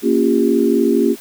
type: chord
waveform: sine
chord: G half-diminished seventh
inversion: first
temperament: equal with one note detuned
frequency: 233.1 / 277.2 / 349.2 / 401.9 Hz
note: Bb3 / Db4 / F4 / G4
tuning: 0 / 0 / 0 / +43 cents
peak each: -17 dBFS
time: 0.02-1.16 s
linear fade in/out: 50 ms
effects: white hiss -39 dBFS RMS until 1.2 s